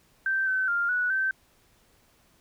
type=tone with pitch steps; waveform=sine; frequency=1560 / 1528 / 1399 / 1473 / 1549 Hz; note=G6 / G6 / F6 / F#6 / G6; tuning=-9 / -45 / +3 / -8 / -21 cents; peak=-23 dBFS; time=0.26-1.31 s; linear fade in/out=2 ms; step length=210 ms; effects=pink hiss -63 dBFS RMS until 2.4 s